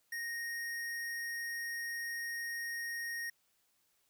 square tone, 1863 Hz, A#6, 2 cents flat, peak -38 dBFS, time 0.12-3.3 s, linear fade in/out 5 ms, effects white hiss -75 dBFS RMS until 4.09 s

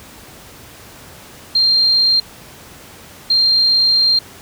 sine tone bursts at uneven times, 4186 Hz, C8, in tune, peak -10 dBFS, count 2, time 1.55-2.2 / 3.3-4.19 s, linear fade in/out 5 ms, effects pink hiss -39 dBFS RMS until 4.41 s + high-pass 60 Hz 12 dB/octave

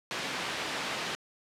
white band-pass noise, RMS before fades -35 dBFS, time 0.11-1.15 s, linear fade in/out 0 ms, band 140 to 3200 Hz, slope 12 dB/octave, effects low-pass 12000 Hz 12 dB/octave

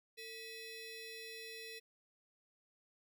20% pulse ring-modulated tone, 1500 Hz, F#6, 23 cents sharp, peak -39 dBFS, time 0.17-1.8 s, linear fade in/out 20 ms, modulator 1050 Hz, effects none

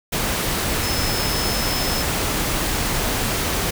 sine tone in noise, 5210 Hz, E8, 21 cents flat, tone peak -27 dBFS, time 0.83-2.03 s, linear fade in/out 10 ms, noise pink, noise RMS -22 dBFS, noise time 0.12-3.71 s, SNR -8 dB, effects none

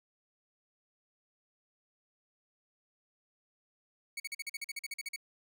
sawtooth tone bursts, 2228 Hz, C#7, 8 cents sharp, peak -33 dBFS, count 14, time 4.17-5.162 s, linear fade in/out 5 ms, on 30 ms, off 44 ms, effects none

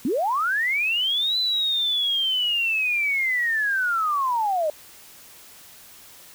sine linear two-way sweep, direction up then down, 213.6 to 4039 to 587 Hz, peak -20 dBFS, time 0.05-4.7 s, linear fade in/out 2 ms, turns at 1.38 s, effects white hiss -47 dBFS RMS until 6.34 s

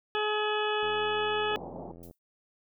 harmonic tone, 424 Hz, G#4, 36 cents sharp, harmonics 1 / 2 / 3 / 4 / 6 / 7 / 8, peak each -30 / -33 / -35 / -36 / -38 / -38 / -39 dBFS, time 0.15-1.56 s, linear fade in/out 0 ms
click train, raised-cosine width 2 ms, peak -36 dBFS, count 111, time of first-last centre 0.83-2.111 s, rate 85.9 Hz
white band-pass noise, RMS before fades -42 dBFS, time 1.5-1.92 s, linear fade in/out 10 ms, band 140 to 850 Hz, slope 48 dB/octave
violet noise with exponential decay, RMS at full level -47 dBFS, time 2.03-2.19 s, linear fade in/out 2 ms, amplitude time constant 33 ms
effects none

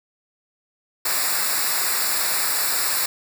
white noise with comb filter, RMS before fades -22 dBFS, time 1.05-3.06 s, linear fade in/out 5 ms, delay 0.32 ms, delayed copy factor -0.85, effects none

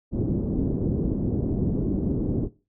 white low-pass noise, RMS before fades -25 dBFS, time 0.11-2.49 s, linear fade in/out 50 ms, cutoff 330 Hz, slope 24 dB/octave, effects noise-tail reverb RT60 0.3 s tail -18 dB re dry

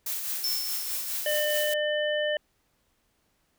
blue noise with tremolo, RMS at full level -30 dBFS, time 0.06-1.74 s, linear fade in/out 5 ms, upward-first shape triangle, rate 4.8 Hz, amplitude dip 45%
square tone with exponential decay, 5340 Hz, E8, 22 cents sharp, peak -26 dBFS, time 0.44-1.55 s, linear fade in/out 1 ms, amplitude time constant 240 ms
harmonic tone, 600 Hz, D5, 37 cents sharp, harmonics 1 / 3 / 5, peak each -26 / -31 / -33 dBFS, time 1.26-2.37 s, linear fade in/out 2 ms
effects pink hiss -71 dBFS RMS until 3.58 s

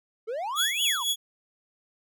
triangle exponential two-way sweep, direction up then down, 420 to 3169 to 871 Hz, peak -27 dBFS, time 0.27-1.04 s, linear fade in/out 20 ms, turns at 0.83 s
sawtooth tone with tremolo, 3365 Hz, G#7, 22 cents sharp, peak -19 dBFS, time 0.55-1.16 s, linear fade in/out 50 ms, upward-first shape sine, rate 3.9 Hz, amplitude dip 70%
effects none

